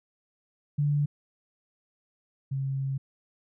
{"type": "tone pair in turn", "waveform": "sine", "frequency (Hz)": [145.7, 135.57], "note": ["D3", "C#3"], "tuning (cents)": [-13, -38], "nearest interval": "minor second", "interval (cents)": 125, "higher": "first", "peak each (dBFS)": [-22, -27], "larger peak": "first", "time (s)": [[0.78, 1.06], [2.51, 2.98]], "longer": "second", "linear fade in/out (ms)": 10, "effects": []}